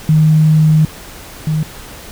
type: tone pair in turn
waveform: sine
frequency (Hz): 155.56 / 155.56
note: D#3 / D#3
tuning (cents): 0 / 0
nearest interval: unison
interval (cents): 0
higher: neither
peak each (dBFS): -6 / -12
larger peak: first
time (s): 0.09-0.85 / 1.47-1.63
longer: first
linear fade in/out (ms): 2
effects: pink hiss -33 dBFS RMS until 2.11 s